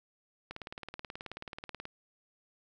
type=click train; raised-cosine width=0.3 ms; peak=-25 dBFS; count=26; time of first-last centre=0.51-1.854 s; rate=18.6 Hz; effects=none